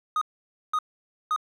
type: tone bursts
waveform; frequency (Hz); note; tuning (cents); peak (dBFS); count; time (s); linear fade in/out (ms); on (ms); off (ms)
triangle; 1244.5; D#6; 0; -20; 3; 0.16-1.362; 2; 54; 520
effects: none